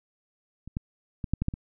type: clicks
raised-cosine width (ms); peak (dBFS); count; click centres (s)
5; -28 / -17 / -19 / -12 / -14 / -13 / -22; 7; 0.676 / 0.769 / 1.242 / 1.336 / 1.42 / 1.484 / 1.539
effects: none